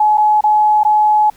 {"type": "tone with dropouts", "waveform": "sine", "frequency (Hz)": 849, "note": "G#5", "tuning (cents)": 38, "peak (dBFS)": -8, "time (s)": [0, 1.3], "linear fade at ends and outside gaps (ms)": 5, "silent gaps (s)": [[0.174, 0.179], [0.409, 0.438], [0.834, 0.849]], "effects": ["pink hiss -48 dBFS RMS until 1.36 s"]}